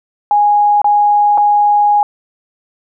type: tone with dropouts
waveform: sine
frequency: 827 Hz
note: G#5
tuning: 8 cents flat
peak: -7 dBFS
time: 0.31-2.03 s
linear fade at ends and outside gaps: 1 ms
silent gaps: 0.817-0.844 / 1.376-1.38 s
effects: none